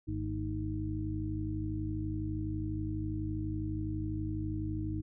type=harmonic tone with a mistuned harmonic; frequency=52.1 Hz; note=G#1; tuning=6 cents sharp; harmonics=1 / 2 / 3 / 4 / 6; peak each=-40 / -36 / -45 / -47 / -37 dBFS; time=0.07-5.02 s; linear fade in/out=20 ms; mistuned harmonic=4; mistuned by=+120 cents; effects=none